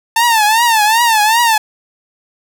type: tone with vibrato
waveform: sawtooth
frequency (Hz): 894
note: A5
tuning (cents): +27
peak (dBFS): -5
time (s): 0.16-1.58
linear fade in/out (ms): 5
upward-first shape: triangle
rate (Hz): 2.6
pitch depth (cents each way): 140
effects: none